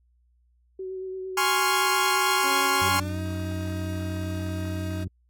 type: tone with vibrato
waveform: sine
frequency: 376.4 Hz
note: F#4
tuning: 30 cents sharp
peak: -31 dBFS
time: 0.79-2.89 s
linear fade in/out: 5 ms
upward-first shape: sine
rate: 8.8 Hz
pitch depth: 18 cents each way
type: chord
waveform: sawtooth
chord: Db major seventh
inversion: second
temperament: equal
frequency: 830.6 / 1046.5 / 1108.7 / 1396.9 Hz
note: Ab5 / C6 / Db6 / F6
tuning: 0 / 0 / 0 / 0 cents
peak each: -23 dBFS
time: 1.37-3 s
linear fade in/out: 5 ms
type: tone with pitch glide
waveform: 30% pulse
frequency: 277.2 to 314.8 Hz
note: C#4 to D#4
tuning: 0 to +20 cents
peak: -31 dBFS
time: 2.43-5.05 s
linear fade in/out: 20 ms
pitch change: +220 cents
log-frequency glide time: 2.85-3.19 s
type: harmonic tone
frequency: 92.5 Hz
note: F#2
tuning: in tune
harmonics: 1 / 2 / 3 / 4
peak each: -29 / -36 / -42 / -46 dBFS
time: 2.81-5.08 s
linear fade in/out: 5 ms
effects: added 60 Hz sine -61 dBFS peak until 5.29 s + AAC 64 kbps